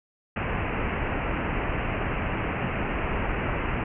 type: low-pass noise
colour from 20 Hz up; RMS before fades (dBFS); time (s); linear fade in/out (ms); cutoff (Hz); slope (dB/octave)
pink; -28; 0.36-3.84; 5; 2800; 96
effects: none